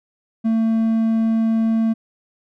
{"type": "tone", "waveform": "triangle", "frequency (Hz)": 224.4, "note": "A3", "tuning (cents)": 34, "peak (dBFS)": -13, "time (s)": [0.44, 1.94], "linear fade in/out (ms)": 20, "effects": []}